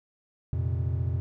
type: chord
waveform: triangle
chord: F suspended fourth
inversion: none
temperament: just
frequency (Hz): 87.31 / 116.41 / 130.96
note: F2 / Bb2 / C3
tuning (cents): 0 / -2 / +2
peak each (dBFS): -26 / -29 / -30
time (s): 0.53-1.2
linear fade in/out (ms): 0
effects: none